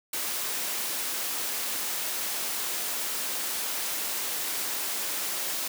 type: high-pass noise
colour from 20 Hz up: white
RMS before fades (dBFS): -31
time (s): 0.13-5.68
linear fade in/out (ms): 5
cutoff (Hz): 250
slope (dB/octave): 12
effects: none